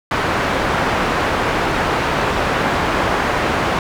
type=low-pass noise; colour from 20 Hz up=white; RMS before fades=-18 dBFS; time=0.11-3.79 s; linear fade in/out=2 ms; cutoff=1400 Hz; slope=12 dB/octave; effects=none